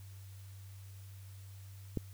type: click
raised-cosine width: 3 ms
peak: -21 dBFS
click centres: 1.973 s
effects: added 97 Hz sine -48 dBFS peak until 2.13 s + white hiss -62 dBFS RMS until 2.13 s